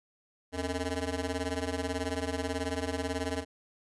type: ring-modulated tone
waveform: 15% pulse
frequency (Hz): 180.5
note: F#3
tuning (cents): -43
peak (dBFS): -22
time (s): 0.52-3.45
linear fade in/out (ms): 50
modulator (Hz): 99.4
effects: resampled to 24000 Hz